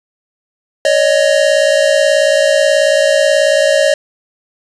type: tone pair together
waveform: square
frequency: 560.6 / 619 Hz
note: C#5 / D#5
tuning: +19 / -9 cents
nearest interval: major second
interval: 172 cents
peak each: -12 dBFS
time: 0.85-3.94 s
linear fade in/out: 2 ms
effects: resampled to 22050 Hz + 8-bit